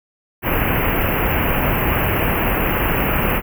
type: band-stop noise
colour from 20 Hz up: pink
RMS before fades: -18 dBFS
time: 0.42-3.42 s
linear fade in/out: 50 ms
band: 2900 to 12000 Hz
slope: 96 dB/octave
effects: none